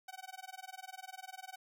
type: tone with tremolo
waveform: sawtooth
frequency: 755 Hz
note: F#5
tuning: 35 cents sharp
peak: -39 dBFS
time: 0.08-1.56 s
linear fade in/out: 5 ms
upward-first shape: sine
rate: 20 Hz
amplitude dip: 100%
effects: none